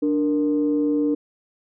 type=tone pair together; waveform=sine; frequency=293.7 / 466.2 Hz; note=D4 / A#4; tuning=0 / 0 cents; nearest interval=minor sixth; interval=800 cents; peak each=-18 / -24 dBFS; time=0.02-1.15 s; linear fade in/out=10 ms; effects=tanh soft clip ceiling -11 dBFS